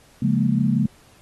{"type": "chord", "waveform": "sine", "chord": "Bb minor seventh", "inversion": "first", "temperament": "equal", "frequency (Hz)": [138.59, 174.61, 207.7, 233.1], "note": ["Db3", "F3", "Ab3", "Bb3"], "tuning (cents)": [0, 0, 0, 0], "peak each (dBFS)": [-22, -25, -21, -22], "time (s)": [0.22, 0.86], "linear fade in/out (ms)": 5, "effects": ["pink hiss -54 dBFS RMS until 1.21 s", "AAC 32 kbps"]}